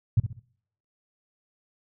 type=tone with echo; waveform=sine; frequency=111 Hz; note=A2; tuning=16 cents sharp; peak=-15 dBFS; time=0.17-0.2 s; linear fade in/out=5 ms; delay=65 ms; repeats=3; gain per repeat=-9 dB; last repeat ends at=0.395 s; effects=noise-tail reverb RT60 0.7 s tail -25 dB re dry